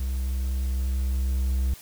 triangle tone with level ramp, 64.7 Hz, C2, 19 cents flat, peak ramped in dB -23 to -19 dBFS, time 0-1.74 s, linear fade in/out 5 ms, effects white hiss -47 dBFS RMS until 1.81 s

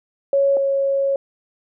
sine tone pair in turn, 554.4 / 549.9 Hz, C#5 / C#5, 0 / -14 cents, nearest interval unison, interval 14 cents, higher first, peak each -13 / -16 dBFS, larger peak first, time 0.33-0.57 / 0.57-1.16 s, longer second, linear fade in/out 2 ms, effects none

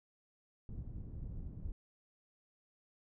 pink low-pass noise, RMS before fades -44 dBFS, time 0.69-1.72 s, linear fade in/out 2 ms, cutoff 150 Hz, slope 12 dB/octave, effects none

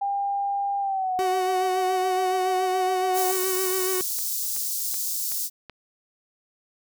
sine tone with pitch glide, 800 to 737.9 Hz, G5 to F#5, +35 to -5 cents, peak -23 dBFS, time 0.01-3.32 s, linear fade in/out 10 ms, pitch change -140 cents, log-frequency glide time 0.8-1.14 s
45% pulse tone with vibrato, 374.1 Hz, F#4, 19 cents sharp, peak -25 dBFS, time 1.19-4.01 s, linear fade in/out 0 ms, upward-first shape sine, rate 7.1 Hz, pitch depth 31 cents each way
white high-pass noise, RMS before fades -28 dBFS, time 3.13-5.5 s, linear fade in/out 50 ms, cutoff 5000 Hz, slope 24 dB/octave
click train, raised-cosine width 0.3 ms, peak -25 dBFS, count 6, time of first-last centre 3.81-5.697 s, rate 2.65 Hz
effects none

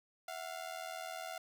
sawtooth ring-modulated tone, 698.5 Hz, F5, in tune, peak -35 dBFS, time 0.28-1.38 s, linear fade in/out 2 ms, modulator 40 Hz, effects none

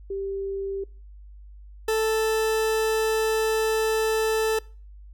sine / 40% pulse tone pair in turn, 392 / 440 Hz, G4 / A4, 0 / 0 cents, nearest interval major second, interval 200 cents, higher second, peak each -27 / -20 dBFS, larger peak second, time 0.1-0.84 / 1.88-4.59 s, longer second, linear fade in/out 5 ms, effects noise-tail reverb RT60 0.4 s tail -24 dB re dry + added 50 Hz sine -42 dBFS peak until 5.13 s

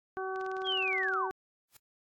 harmonic tone, 379 Hz, F#4, 42 cents sharp, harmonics 1 / 2 / 3 / 4, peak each -36 / -39 / -41 / -42 dBFS, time 0.17-1.31 s, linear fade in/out 0 ms
click train, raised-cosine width 0.2 ms, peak -34 dBFS, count 16, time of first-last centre 0.36-1.137 s, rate 19.3 Hz
sine linear sweep, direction down, 3373 to 815 Hz, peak -29 dBFS, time 0.64-1.29 s, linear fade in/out 50 ms
white noise with exponential growth, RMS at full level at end -48 dBFS, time 1.68-1.77 s, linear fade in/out 5 ms, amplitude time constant 19 ms
effects AAC 64 kbps

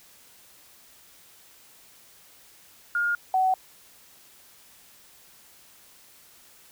sine tone pair in turn, 1419 / 751.7 Hz, F6 / F#5, +27 / +27 cents, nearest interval major seventh, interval 1100 cents, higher first, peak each -22 / -19 dBFS, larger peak second, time 2.95-3.15 / 3.34-3.54 s, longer neither, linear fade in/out 2 ms, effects white hiss -54 dBFS RMS until 6.71 s

